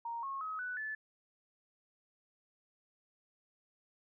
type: tone with pitch steps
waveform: sine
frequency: 932 / 1089.3 / 1273.1 / 1488 / 1739.2 Hz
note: A#5 / C#6 / D#6 / F#6 / A6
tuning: -1 / -31 / +39 / +9 / -21 cents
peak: -37 dBFS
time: 0.05-0.95 s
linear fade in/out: 5 ms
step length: 180 ms
effects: none